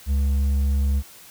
sine tone with hard clipping, 69.3 Hz, C#2, in tune, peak -19 dBFS, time 0.06-1.03 s, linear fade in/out 50 ms, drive 4 dB, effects white hiss -46 dBFS RMS until 1.3 s

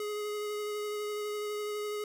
square tone with vibrato, 418.6 Hz, G#4, 14 cents sharp, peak -34 dBFS, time 0-2.04 s, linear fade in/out 2 ms, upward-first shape sine, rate 12 Hz, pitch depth 12 cents each way, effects none

